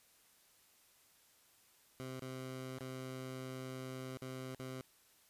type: tone with dropouts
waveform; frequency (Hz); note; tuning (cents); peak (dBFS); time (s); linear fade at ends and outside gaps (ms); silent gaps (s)
15% pulse; 130; C3; -11; -37; 2-4.81; 0; 2.194-2.221 / 2.785-2.808 / 4.171-4.219 / 4.547-4.595
effects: white hiss -68 dBFS RMS until 5.29 s + resampled to 32000 Hz